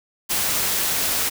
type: noise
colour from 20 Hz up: white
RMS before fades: -22 dBFS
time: 0.29-1.3 s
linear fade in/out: 20 ms
effects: none